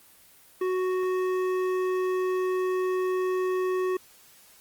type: tone with hard clipping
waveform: triangle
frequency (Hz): 370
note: F#4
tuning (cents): 0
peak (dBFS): -26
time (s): 0.61-3.97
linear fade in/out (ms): 5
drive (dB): 15
effects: white hiss -55 dBFS RMS until 4.6 s + Opus 24 kbps